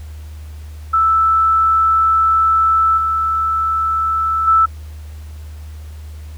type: tone with level steps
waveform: sine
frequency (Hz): 1318.5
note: E6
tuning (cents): 0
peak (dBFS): -10 / -14 / -8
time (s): 0.93-4.66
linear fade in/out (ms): 10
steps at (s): 2.97 / 4.47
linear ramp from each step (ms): 10
effects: added 76 Hz sine -29 dBFS peak until 6.37 s + pink hiss -47 dBFS RMS until 6.37 s